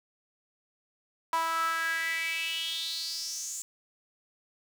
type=tone with high-pass filter sweep; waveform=sawtooth; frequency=327.7 Hz; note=E4; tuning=10 cents flat; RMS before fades=-32 dBFS; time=1.33-3.62 s; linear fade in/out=0 ms; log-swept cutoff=1000 to 7400 Hz; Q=6.5; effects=none